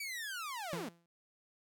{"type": "linear sweep", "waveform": "sawtooth", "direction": "down", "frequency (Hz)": [2321, 185], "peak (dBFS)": -36, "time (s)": [0, 0.89], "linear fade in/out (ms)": 5}
{"type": "tone with exponential decay", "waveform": "sawtooth", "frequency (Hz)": 170, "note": "F3", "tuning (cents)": -46, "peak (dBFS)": -32, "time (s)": [0.73, 1.06], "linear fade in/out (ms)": 0, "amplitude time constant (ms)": 70}
{"effects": []}